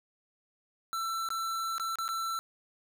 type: tone with dropouts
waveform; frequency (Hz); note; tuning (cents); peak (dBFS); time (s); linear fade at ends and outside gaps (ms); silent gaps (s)
square; 1338; E6; +25; -32; 0.93-2.39; 0; 1.288-1.304 / 1.781-1.798 / 1.956-1.986 / 2.08-2.089
effects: none